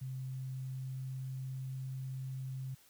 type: tone with pitch glide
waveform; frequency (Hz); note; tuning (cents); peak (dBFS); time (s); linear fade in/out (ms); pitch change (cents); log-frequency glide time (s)
sine; 130.81 to 131.72; C3 to C3; 0 to +12; -38; 0.01-2.75; 10; +12; 0.21-2.05
effects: white hiss -64 dBFS RMS until 2.89 s